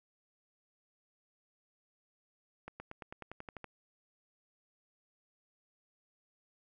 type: accelerating click train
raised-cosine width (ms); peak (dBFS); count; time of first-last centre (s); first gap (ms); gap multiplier
0.5; -29; 11; 2.68-3.643; 120; 0.95
effects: none